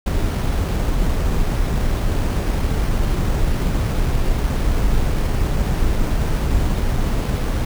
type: noise with sample-and-hold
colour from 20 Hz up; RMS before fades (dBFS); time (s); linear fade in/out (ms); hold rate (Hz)
brown; -18; 0.06-7.65; 5; 7350
effects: none